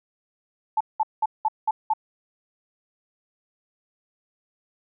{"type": "tone bursts", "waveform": "sine", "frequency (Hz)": 871, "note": "A5", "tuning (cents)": -18, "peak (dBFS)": -18, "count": 6, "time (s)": [0.77, 1.936], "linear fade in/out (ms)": 5, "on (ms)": 36, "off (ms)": 190, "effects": []}